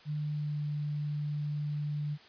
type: tone with pitch glide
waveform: sine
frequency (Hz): 150 to 148.02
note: D3 to D3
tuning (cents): +37 to +14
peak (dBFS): -31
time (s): 0.05-2.18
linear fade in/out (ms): 50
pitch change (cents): -23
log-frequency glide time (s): 0.18-0.64
effects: white hiss -56 dBFS RMS until 2.28 s + resampled to 11025 Hz